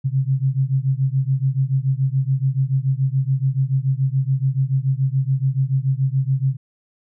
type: beating tone pair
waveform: sine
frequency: 130.81 / 137.81 Hz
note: C3 / C#3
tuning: 0 / -10 cents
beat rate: 7 Hz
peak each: -19 / -20 dBFS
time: 0.04-6.57 s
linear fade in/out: 20 ms
effects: none